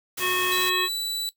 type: noise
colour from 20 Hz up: white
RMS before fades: -32 dBFS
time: 0.17-0.7 s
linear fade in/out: 10 ms
type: harmonic tone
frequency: 365.4 Hz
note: F#4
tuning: 22 cents flat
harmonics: 1 / 3 / 5 / 7 / 9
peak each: -29 / -29 / -29 / -29 / -29 dBFS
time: 0.19-0.89 s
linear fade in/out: 50 ms
type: tone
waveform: sawtooth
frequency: 3955 Hz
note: B7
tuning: 2 cents sharp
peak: -23 dBFS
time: 0.52-1.29 s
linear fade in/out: 0 ms
effects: noise-tail reverb RT60 0.1 s tail -17 dB re dry